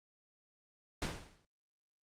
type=noise with exponential decay; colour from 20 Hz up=pink; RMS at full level=-33 dBFS; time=1.02-1.45 s; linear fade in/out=1 ms; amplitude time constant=92 ms; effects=low-pass 7000 Hz 12 dB/octave + Opus 32 kbps